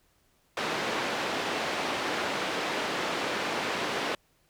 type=band-pass noise; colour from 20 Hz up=pink; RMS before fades=-31 dBFS; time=0.57-4.15 s; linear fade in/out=2 ms; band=320 to 3600 Hz; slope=12 dB/octave; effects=pink hiss -68 dBFS RMS until 4.49 s